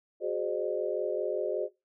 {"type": "chord", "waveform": "sine", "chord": "Ab dominant seventh", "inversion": "third", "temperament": "equal with one note detuned", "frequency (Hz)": [370, 415.3, 523.3, 606.6], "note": ["Gb4", "Ab4", "C5", "Eb5"], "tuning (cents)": [0, 0, 0, -44], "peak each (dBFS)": [-33, -34, -35, -34], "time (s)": [0.2, 1.69], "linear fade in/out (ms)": 50, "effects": ["noise-tail reverb RT60 0.2 s tail -18 dB re dry"]}